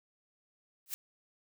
blue noise with exponential growth, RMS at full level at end -32 dBFS, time 0.86-0.94 s, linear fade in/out 0 ms, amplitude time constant 17 ms, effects none

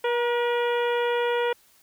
harmonic tone with a mistuned harmonic, 480.1 Hz, B4, 49 cents flat, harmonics 1 / 2 / 3 / 4 / 5 / 6 / 7, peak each -23 / -29 / -33 / -35 / -37 / -39 / -40 dBFS, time 0.04-1.53 s, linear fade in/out 5 ms, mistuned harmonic 2, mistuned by -20 cents, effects white hiss -59 dBFS RMS until 1.82 s

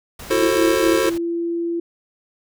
pink noise, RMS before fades -36 dBFS, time 0.19-1.18 s, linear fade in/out 5 ms
square chord, F# half-diminished seventh, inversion third, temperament just, 333 / 370 / 444 / 532.8 Hz, E4 / F#4 / A4 / C5, +18 / 0 / +16 / +31 cents, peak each -22 dBFS, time 0.3-1.1 s, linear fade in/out 10 ms
sine tone with pitch glide, 337.1 to 339.2 Hz, E4 to E4, +39 to +50 cents, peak -20 dBFS, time 0.42-1.8 s, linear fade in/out 5 ms, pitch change +11 cents, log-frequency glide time 1.04-1.25 s
effects none

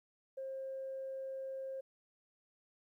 sine tone, 533 Hz, C5, 32 cents sharp, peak -39 dBFS, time 0.37-1.81 s, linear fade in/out 10 ms, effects tanh soft clip ceiling -35 dBFS + 13-bit

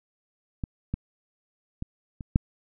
clicks, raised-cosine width 5 ms, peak -17 / -15 / -19 / -24 / -6 dBFS, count 5, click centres 0.638 / 0.94 / 1.824 / 2.208 / 2.359 s, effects none

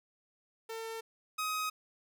sawtooth tone pair in turn, 450.5 / 1259.9 Hz, A4 / D#6, +41 / +21 cents, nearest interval octave + tritone, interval 1780 cents, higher second, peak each -35 / -29 dBFS, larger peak second, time 0.69-1.01 / 1.38-1.7 s, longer neither, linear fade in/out 10 ms, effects none

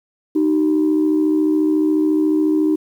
sine tone pair together, 308.4 / 382.5 Hz, D#4 / G4, -15 / -42 cents, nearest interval major third, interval 373 cents, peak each -13 / -20 dBFS, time 0.35-2.76 s, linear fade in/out 10 ms, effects tanh soft clip ceiling -8 dBFS + 8-bit

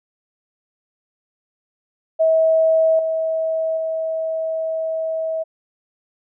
sine tone with level steps, 644 Hz, E5, 41 cents flat, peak -12 / -18 / -20 dBFS, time 2.19-5.44 s, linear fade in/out 20 ms, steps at 2.99 / 3.77 s, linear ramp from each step 2 ms, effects none

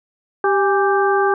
harmonic tone with a mistuned harmonic, 392 Hz, G4, in tune, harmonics 1 / 2 / 3 / 4, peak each -16 / -19 / -21 / -22 dBFS, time 0.44-1.34 s, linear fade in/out 2 ms, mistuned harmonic 2, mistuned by +72 cents, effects none

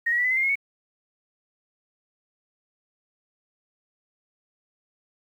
sine tone with pitch steps, 1864.7 / 1911.6 / 1959.7 / 2009 / 2059 / 2111 / 2164 / 2219 Hz, A#6 / A#6 / B6 / B6 / C7 / C7 / C#7 / C#7, 0 / +43 / -14 / +29 / -28 / +15 / -42 / +1 cents, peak -20 dBFS, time 0.06-0.556 s, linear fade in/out 10 ms, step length 62 ms, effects 9-bit

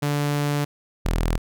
sawtooth tone pair in turn, 145.4 / 41.11 Hz, D3 / E1, -17 / -4 cents, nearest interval octave + minor seventh, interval 2187 cents, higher first, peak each -17 / -16 dBFS, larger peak second, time 0.02-0.65 / 1.05-1.38 s, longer first, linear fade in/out 10 ms, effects none

